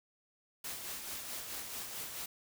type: noise with tremolo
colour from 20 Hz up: white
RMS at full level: -41 dBFS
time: 0.64-2.26 s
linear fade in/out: 5 ms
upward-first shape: sine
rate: 4.6 Hz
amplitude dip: 40%
effects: none